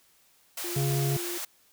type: high-pass noise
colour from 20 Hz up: white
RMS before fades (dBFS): -35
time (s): 0.57-1.45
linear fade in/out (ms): 5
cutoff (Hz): 480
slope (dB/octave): 96
type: tone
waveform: sine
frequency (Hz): 349.2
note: F4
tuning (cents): 0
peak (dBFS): -35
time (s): 0.64-1.38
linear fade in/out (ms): 5
type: harmonic tone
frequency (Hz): 138.59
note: C#3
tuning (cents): 0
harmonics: 1 / 3 / 5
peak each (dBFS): -25 / -35 / -39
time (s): 0.76-1.17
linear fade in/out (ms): 5
effects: white hiss -63 dBFS RMS until 1.72 s